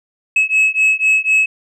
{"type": "beating tone pair", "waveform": "sine", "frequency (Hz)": [2576, 2580], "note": ["E7", "E7"], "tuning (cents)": [-41, -38], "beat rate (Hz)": 4, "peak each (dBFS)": -12, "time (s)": [0.36, 1.46], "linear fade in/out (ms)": 5, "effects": ["tanh soft clip ceiling -8 dBFS"]}